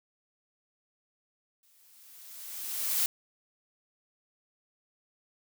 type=noise with exponential growth; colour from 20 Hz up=blue; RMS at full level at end=-26 dBFS; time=1.63-3.06 s; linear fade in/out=1 ms; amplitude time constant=310 ms; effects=none